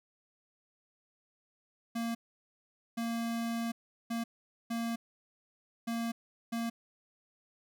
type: tone bursts at uneven times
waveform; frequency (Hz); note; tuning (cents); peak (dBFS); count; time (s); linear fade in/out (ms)
square; 231.3; A#3; -13; -33; 6; 1.95-2.15 / 2.97-3.72 / 4.1-4.24 / 4.7-4.96 / 5.87-6.12 / 6.52-6.7; 10
effects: none